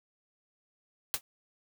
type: noise with exponential decay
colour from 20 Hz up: white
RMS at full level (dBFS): -26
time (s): 1.14-1.21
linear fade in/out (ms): 0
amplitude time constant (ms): 15
effects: none